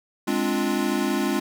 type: chord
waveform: square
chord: D half-diminished seventh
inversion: second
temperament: equal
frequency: 207.7 / 261.6 / 293.7 / 349.2 Hz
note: Ab3 / C4 / D4 / F4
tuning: 0 / 0 / 0 / 0 cents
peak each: -28 dBFS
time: 0.27-1.4 s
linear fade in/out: 10 ms
effects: none